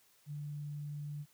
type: tone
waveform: sine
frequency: 146.83 Hz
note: D3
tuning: in tune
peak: -39 dBFS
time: 0.26-1.26 s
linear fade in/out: 50 ms
effects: white hiss -68 dBFS RMS until 1.33 s